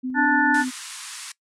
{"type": "tone with tremolo", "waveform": "sine", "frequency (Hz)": 255.8, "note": "C4", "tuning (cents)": -39, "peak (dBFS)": -24, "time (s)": [0.03, 0.71], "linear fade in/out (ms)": 20, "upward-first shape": "square", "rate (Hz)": 6.9, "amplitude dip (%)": 25}
{"type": "harmonic tone", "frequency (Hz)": 293.7, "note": "D4", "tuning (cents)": 0, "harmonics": [1, 3, 5, 6], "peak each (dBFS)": [-22, -22, -22, -22], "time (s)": [0.14, 0.65], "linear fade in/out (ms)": 50}
{"type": "band-pass noise", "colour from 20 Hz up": "white", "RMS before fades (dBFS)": -37, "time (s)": [0.54, 1.32], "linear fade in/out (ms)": 5, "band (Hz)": [960, 10000], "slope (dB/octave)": 48}
{"effects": ["noise-tail reverb RT60 0.1 s tail -20 dB re dry"]}